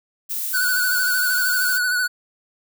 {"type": "noise", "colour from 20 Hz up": "violet", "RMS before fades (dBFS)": -26, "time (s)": [0.29, 1.79], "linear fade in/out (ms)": 20}
{"type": "tone with vibrato", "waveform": "square", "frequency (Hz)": 1480, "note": "F#6", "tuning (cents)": 0, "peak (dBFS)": -19, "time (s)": [0.53, 2.08], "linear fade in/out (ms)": 20, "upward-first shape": "sine", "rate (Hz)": 13, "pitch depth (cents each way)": 41}
{"effects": []}